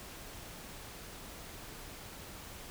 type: silence
effects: pink hiss -48 dBFS RMS until 2.7 s